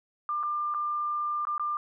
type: tone with dropouts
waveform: sine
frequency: 1195 Hz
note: D6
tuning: 30 cents sharp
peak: -27 dBFS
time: 0.29-1.77 s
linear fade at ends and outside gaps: 1 ms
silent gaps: 0.43-0.434 / 0.74-0.746 / 1.452-1.47 / 1.58-1.596 s
effects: none